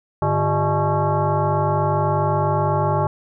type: tone with frequency modulation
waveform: sine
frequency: 352.6 Hz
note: F4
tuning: 17 cents sharp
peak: -16 dBFS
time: 0.22-3.07 s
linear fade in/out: 2 ms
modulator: 251 Hz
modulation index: 2.9
effects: none